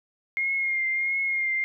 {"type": "tone with vibrato", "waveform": "sine", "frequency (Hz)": 2133, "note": "C7", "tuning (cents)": 33, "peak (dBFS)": -23, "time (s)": [0.37, 1.64], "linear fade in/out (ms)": 0, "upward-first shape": "triangle", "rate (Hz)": 1.5, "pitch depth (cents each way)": 37, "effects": []}